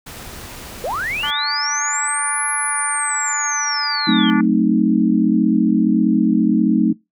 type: noise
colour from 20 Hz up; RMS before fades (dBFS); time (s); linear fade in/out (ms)
pink; -34; 0.06-1.31; 10
type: linear two-way sweep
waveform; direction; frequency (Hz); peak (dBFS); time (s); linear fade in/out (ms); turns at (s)
sine; up then down; 444.1 to 10620 to 3077; -20; 0.84-4.3; 0; 2.49
type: harmonic tone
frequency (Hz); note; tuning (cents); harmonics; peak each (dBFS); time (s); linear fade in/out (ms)
291.3; D4; -14; 3 / 4 / 5 / 6 / 7 / 8; -27 / -26 / -26 / -29 / -31 / -36; 1.23-4.41; 5
type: chord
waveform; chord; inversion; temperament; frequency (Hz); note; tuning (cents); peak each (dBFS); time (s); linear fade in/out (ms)
sine; F# diminished seventh; none; equal; 185 / 220 / 261.6 / 311.1; F#3 / A3 / C4 / Eb4; 0 / 0 / 0 / 0; -19 / -16 / -19 / -18; 4.07-6.93; 10
effects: noise-tail reverb RT60 0.2 s tail -23 dB re dry